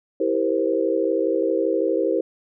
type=chord; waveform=sine; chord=C dominant seventh; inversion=first; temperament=just; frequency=327 / 392.4 / 470.9 / 523.3 Hz; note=E4 / G4 / Bb4 / C5; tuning=-14 / +2 / +18 / 0 cents; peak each=-24 dBFS; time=0.2-2.21 s; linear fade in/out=5 ms; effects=none